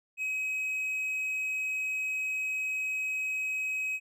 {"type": "tone", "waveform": "triangle", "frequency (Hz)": 2541, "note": "D#7", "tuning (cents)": 36, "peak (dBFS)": -28, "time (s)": [0.17, 4], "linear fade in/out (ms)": 50, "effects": []}